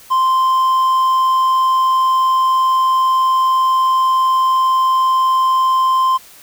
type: tone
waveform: triangle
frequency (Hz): 1043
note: C6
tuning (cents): -6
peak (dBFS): -9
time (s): 0.1-6.18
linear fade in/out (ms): 20
effects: white hiss -42 dBFS RMS until 6.42 s